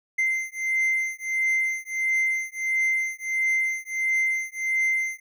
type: beating tone pair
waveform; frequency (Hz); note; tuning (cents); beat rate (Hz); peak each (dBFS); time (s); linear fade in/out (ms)
triangle; 2080 / 2081.5; C7 / C7; -11 / -10; 1.5; -24; 0.18-5.2; 10
effects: none